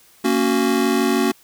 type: chord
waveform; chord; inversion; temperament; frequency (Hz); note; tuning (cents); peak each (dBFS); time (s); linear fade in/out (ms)
square; F# major; first; just; 231.2 / 277.5 / 370; A#3 / C#4 / F#4; -14 / +2 / 0; -21; 0.24-1.32; 10
effects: white hiss -52 dBFS RMS until 1.43 s